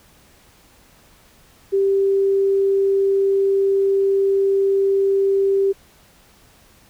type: tone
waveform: sine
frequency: 392 Hz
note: G4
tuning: in tune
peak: -14 dBFS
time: 1.72-5.73 s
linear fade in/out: 20 ms
effects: pink hiss -52 dBFS RMS until 6.89 s